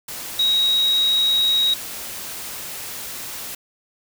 sine tone in noise, 3807 Hz, A#7, 36 cents sharp, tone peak -15 dBFS, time 0.39-1.74 s, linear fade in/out 5 ms, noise white, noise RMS -32 dBFS, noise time 0.08-3.55 s, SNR +14 dB, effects none

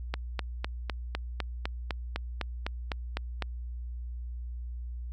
click train, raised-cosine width 0.3 ms, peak -15 dBFS, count 14, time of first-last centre 0.14-3.423 s, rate 3.96 Hz, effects added 60 Hz sine -35 dBFS peak until 5.12 s

